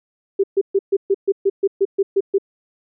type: tone bursts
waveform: sine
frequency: 393.1 Hz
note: G4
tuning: 5 cents sharp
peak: -12 dBFS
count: 12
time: 0.39-2.384 s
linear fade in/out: 10 ms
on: 47 ms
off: 130 ms
effects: none